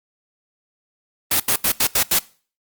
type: noise bursts at uneven times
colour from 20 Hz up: white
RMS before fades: -17 dBFS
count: 6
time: 1.31-1.4 / 1.48-1.56 / 1.64-1.72 / 1.8-1.87 / 1.95-2.03 / 2.11-2.19 s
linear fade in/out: 5 ms
effects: noise-tail reverb RT60 0.4 s tail -21 dB re dry + Opus 32 kbps